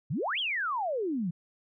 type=exponential two-way sweep; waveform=sine; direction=up then down; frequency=116.54 to 3403 to 159.9 Hz; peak=-28 dBFS; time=0.1-1.31 s; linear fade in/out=10 ms; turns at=0.39 s; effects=none